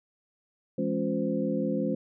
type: tone cluster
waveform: sine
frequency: 169.5 / 209.7 / 275.2 / 354.5 / 516 Hz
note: E3 / G#3 / C#4 / F4 / C5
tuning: +49 / +17 / -12 / +26 / -24 cents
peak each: -34 / -30 / -31 / -35 / -32 dBFS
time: 0.78-1.95 s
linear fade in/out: 5 ms
effects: none